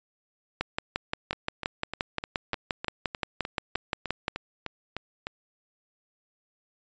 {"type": "two click trains", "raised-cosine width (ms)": 0.3, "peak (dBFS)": [-11, -17], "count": [22, 14], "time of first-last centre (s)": [[0.61, 4.281], [1.33, 5.269]], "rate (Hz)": [5.72, 3.3], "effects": ["resampled to 16000 Hz"]}